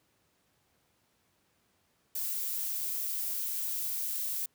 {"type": "noise", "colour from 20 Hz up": "violet", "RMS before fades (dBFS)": -34, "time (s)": [2.15, 4.46], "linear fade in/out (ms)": 5, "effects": ["pink hiss -72 dBFS RMS until 4.54 s", "high-pass 80 Hz 12 dB/octave"]}